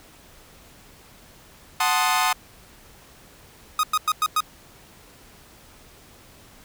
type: chord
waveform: sawtooth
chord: F# diminished seventh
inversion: none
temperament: equal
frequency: 740 / 880 / 1046.5 / 1244.5 Hz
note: F#5 / A5 / C6 / Eb6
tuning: 0 / 0 / 0 / 0 cents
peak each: -21 dBFS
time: 1.8-2.33 s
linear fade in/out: 5 ms
type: tone bursts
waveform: 45% pulse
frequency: 1249 Hz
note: D#6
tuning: 6 cents sharp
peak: -18 dBFS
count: 5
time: 3.79-4.405 s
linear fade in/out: 2 ms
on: 43 ms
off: 100 ms
effects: pink hiss -50 dBFS RMS until 6.64 s